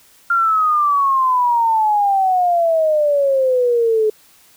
sine exponential sweep, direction down, 1396.9 to 425.9 Hz, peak -12 dBFS, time 0.3-4.1 s, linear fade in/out 5 ms, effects white hiss -50 dBFS RMS until 4.56 s

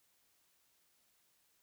silence, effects white hiss -74 dBFS RMS until 1.62 s

